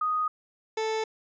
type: tone pair in turn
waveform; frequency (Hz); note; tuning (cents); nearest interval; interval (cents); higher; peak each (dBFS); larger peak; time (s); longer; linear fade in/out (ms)
sine / 30% pulse; 1244.5 / 440; D#6 / A4; 0 / 0; octave + tritone; 1800; first; -24; neither; 0.01-0.28 / 0.77-1.04; neither; 5
effects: resampled to 16000 Hz